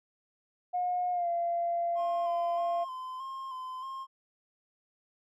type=tone with pitch glide; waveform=sine; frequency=719 to 687.3 Hz; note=F#5 to F5; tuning=-50 to -28 cents; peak=-27 dBFS; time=0.73-2.85 s; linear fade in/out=20 ms; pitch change=-78 cents; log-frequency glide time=1.12-1.28 s
type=tone with vibrato; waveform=triangle; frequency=1046.5 Hz; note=C6; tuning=in tune; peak=-35 dBFS; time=1.95-4.07 s; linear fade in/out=50 ms; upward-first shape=square; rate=1.6 Hz; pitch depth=32 cents each way
effects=tanh soft clip ceiling -21 dBFS